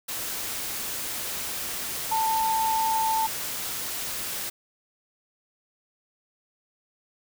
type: tone in noise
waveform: sine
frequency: 889 Hz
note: A5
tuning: 18 cents sharp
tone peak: -22 dBFS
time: 2.11-3.27 s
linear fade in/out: 10 ms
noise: white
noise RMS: -32 dBFS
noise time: 0.08-4.5 s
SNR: +7 dB
effects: none